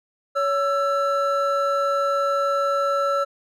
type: tone pair together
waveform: triangle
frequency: 561 / 1334.3 Hz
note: C#5 / E6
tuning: +21 / +21 cents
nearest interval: octave + minor third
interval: 1500 cents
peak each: -20 dBFS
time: 0.35-3.25 s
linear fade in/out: 20 ms
effects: none